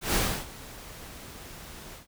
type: noise with ADSR envelope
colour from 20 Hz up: pink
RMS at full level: -24 dBFS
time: 0.01-2.07 s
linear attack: 130 ms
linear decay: 310 ms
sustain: -20 dB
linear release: 120 ms
effects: none